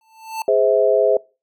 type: tone with exponential growth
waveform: square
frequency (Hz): 887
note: A5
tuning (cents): +14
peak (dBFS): -21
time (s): 0.01-0.42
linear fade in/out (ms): 2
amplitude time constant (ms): 88
type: chord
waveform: sine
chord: Ab augmented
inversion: none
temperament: just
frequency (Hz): 415.3 / 519.1 / 648.9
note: Ab4 / C5 / E5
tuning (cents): 0 / -14 / -27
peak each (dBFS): -17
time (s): 0.48-1.17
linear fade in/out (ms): 2
effects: noise-tail reverb RT60 0.3 s tail -23 dB re dry